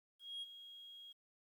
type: tone with ADSR envelope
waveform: sine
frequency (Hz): 3279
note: G#7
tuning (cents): -23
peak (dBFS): -39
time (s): 0.19-1.13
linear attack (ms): 230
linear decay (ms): 28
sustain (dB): -13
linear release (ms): 17
effects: tanh soft clip ceiling -41 dBFS + 12-bit